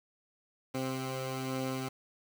15% pulse tone pair together, 131.41 / 261.6 Hz, C3 / C4, +8 / 0 cents, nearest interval octave, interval 1192 cents, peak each -29 / -32 dBFS, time 0.74-1.89 s, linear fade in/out 10 ms, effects 9-bit

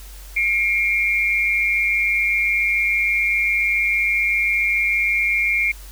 sine tone pair together, 2154 / 2359 Hz, C7 / D7, +50 / +7 cents, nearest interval major second, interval 157 cents, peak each -19 dBFS, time 0.36-5.72 s, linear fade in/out 10 ms, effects added 47 Hz sine -36 dBFS peak until 5.91 s + white hiss -44 dBFS RMS until 5.91 s

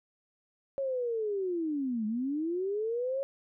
sine linear two-way sweep, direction down then up, 554.4 to 208.7 to 554.4 Hz, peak -29 dBFS, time 0.78-3.23 s, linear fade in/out 0 ms, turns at 2.06 s, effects none

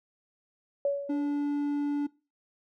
sine tone with exponential decay, 564 Hz, C#5, 30 cents sharp, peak -22 dBFS, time 0.85-1.45 s, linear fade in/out 2 ms, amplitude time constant 130 ms
triangle tone, 289.1 Hz, D4, 27 cents flat, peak -24 dBFS, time 1.09-2.07 s, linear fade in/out 10 ms
effects noise-tail reverb RT60 0.3 s tail -21 dB re dry

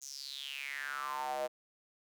square tone with high-pass filter sweep, 69.3 Hz, C#2, in tune, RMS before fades -40 dBFS, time 0.01-1.48 s, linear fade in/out 20 ms, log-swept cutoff 6600 to 570 Hz, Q 7.4, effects none

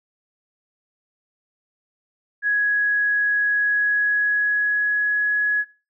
sine tone with pitch glide, 1669 to 1682.6 Hz, G#6 to G#6, +8 to +22 cents, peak -17 dBFS, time 2.42-5.65 s, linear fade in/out 50 ms, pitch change +14 cents, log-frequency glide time 3.47-5.44 s, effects noise-tail reverb RT60 0.4 s tail -23 dB re dry

